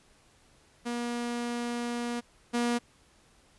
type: tone pair in turn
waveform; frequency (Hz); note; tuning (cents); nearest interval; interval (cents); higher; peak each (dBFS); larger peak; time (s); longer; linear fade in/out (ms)
sawtooth; 239 / 239; A#3 / A#3; +43 / +43; unison; 0; neither; -27 / -22; second; 0.85-2.21 / 2.53-2.79; first; 20
effects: pink hiss -62 dBFS RMS until 3.58 s + resampled to 24000 Hz